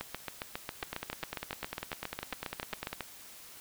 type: two click trains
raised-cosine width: 0.3 ms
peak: -19 / -19 dBFS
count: 22 / 23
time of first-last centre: 0.83-2.93 / 0.01-3.007 s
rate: 10 / 7.34 Hz
effects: white hiss -51 dBFS RMS until 3.6 s